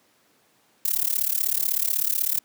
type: noise with amplitude modulation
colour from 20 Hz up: violet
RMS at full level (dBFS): -20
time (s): 0.85-2.39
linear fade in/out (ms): 5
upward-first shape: sine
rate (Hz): 36.1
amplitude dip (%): 95
effects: pink hiss -62 dBFS RMS until 2.44 s + high-pass 200 Hz 12 dB/octave